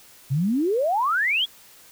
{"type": "exponential sweep", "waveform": "sine", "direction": "up", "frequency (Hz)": [125.9, 3451], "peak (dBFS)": -19, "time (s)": [0.3, 1.46], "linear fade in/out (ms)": 20, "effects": ["white hiss -50 dBFS RMS until 1.91 s"]}